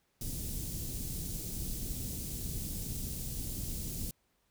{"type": "band-stop noise", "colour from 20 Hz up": "pink", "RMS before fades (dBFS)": -38, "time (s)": [0.21, 4.11], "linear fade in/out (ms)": 2, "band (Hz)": [220, 7000], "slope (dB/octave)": 12, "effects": ["pink hiss -75 dBFS RMS until 4.5 s"]}